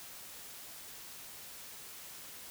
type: silence
effects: white hiss -49 dBFS RMS until 2.5 s